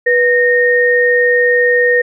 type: tone pair together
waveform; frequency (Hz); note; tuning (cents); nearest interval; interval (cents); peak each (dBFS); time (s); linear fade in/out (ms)
sine; 489.2 / 1847; B4 / A#6; -16 / -16; octave + major seventh; 2300; -11; 0.06-2.02; 10
effects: none